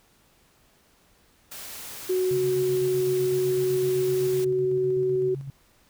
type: noise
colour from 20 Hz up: white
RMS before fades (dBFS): -39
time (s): 1.51-4.45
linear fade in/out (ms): 10
type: tone with pitch glide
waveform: sine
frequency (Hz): 370 to 374.5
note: F#4 to F#4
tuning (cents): 0 to +21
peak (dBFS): -21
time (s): 2.09-5.35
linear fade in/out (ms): 10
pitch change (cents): +21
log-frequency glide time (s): 3.4-5.14
type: tone with tremolo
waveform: sine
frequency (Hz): 137.3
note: C#3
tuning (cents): -16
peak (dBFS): -31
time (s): 2.31-5.5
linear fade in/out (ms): 0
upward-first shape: square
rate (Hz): 7.9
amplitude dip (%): 45
effects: pink hiss -61 dBFS RMS until 5.89 s